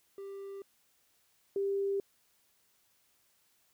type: tone pair in turn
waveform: triangle / sine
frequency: 394.3 / 395.7 Hz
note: G4 / G4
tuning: +10 / +16 cents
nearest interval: unison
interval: 6 cents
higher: second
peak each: -39 / -29 dBFS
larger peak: second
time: 0.18-0.62 / 1.56-2 s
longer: neither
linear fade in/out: 2 ms
effects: white hiss -71 dBFS RMS until 3.73 s